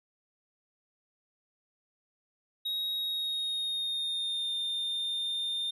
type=tone with pitch glide; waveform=triangle; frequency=3786 to 3623 Hz; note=A#7 to A7; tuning=+26 to +50 cents; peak=-29 dBFS; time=2.65-5.71 s; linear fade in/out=10 ms; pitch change=-76 cents; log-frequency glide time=2.95-4.54 s; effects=none